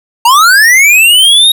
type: linear sweep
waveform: square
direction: up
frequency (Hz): 904 to 3790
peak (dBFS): -3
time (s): 0.25-1.52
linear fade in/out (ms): 5
effects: none